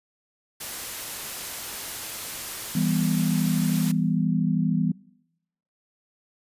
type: noise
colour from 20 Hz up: white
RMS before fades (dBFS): -34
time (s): 0.6-3.92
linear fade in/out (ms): 10
type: chord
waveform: sine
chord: E minor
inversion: none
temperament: just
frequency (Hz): 164.81 / 197.78 / 247.2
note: E3 / G3 / B3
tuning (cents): 0 / +16 / +2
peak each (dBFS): -24 / -25 / -26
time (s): 2.75-4.92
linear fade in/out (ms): 5
effects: noise-tail reverb RT60 0.8 s tail -22 dB re dry + resampled to 32000 Hz